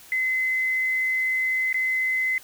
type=tone with dropouts; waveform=sine; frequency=2044 Hz; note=C7; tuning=41 cents flat; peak=-21 dBFS; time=0.12-2.38 s; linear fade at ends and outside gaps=1 ms; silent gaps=1.728-1.743 s; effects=white hiss -48 dBFS RMS until 2.43 s